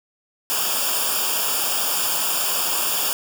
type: noise with comb filter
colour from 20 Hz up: white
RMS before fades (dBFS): -22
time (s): 0.5-3.13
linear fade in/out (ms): 0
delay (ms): 0.49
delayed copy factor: -0.85
effects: none